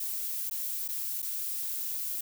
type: noise with dropouts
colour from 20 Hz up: violet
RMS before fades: -34 dBFS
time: 0-2.21 s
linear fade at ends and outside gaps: 5 ms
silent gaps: 0.498-0.51 / 0.88-0.886 / 1.22-1.225 s
effects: none